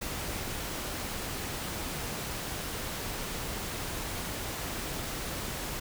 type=noise; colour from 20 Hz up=pink; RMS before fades=-36 dBFS; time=0.01-5.8 s; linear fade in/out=10 ms; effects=none